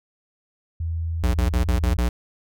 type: tone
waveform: sine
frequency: 82.41 Hz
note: E2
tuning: in tune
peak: -23 dBFS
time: 0.8-1.97 s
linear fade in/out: 5 ms
type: tone bursts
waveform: square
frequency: 60.1 Hz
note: B1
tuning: 46 cents flat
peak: -19 dBFS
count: 6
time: 1.23-2.09 s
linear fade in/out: 5 ms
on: 110 ms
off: 40 ms
effects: none